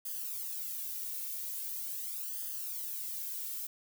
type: noise with flanger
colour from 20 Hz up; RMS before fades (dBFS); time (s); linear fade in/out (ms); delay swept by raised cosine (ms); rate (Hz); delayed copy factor
violet; -39; 0.05-3.67; 5; 0.62 to 2.22; 0.42; +0.9
effects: none